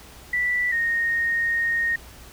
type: tone pair in turn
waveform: sine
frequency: 1967 / 1856.6 Hz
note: B6 / A#6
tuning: -7 / -7 cents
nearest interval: minor second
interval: 100 cents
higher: first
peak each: -20 dBFS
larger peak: neither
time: 0.33-0.72 / 0.72-1.96 s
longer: second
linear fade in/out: 5 ms
effects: added 60 Hz sine -49 dBFS peak until 2.32 s + pink hiss -46 dBFS RMS until 2.32 s